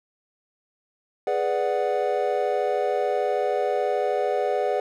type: chord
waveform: triangle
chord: G# half-diminished seventh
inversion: none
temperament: equal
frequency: 415.3 / 493.9 / 587.3 / 740 Hz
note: G#4 / B4 / D5 / F#5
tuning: 0 / 0 / 0 / 0 cents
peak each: -25 dBFS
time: 1.27-4.8 s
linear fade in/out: 2 ms
effects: none